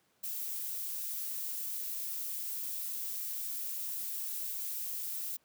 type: noise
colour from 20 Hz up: violet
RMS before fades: -38 dBFS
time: 0.23-5.37 s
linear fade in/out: 10 ms
effects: pink hiss -72 dBFS RMS until 5.44 s + high-pass 150 Hz 12 dB/octave